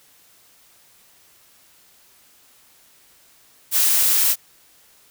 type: noise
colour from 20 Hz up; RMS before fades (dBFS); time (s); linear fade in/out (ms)
blue; -17; 3.71-4.36; 50
effects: white hiss -54 dBFS RMS until 5.1 s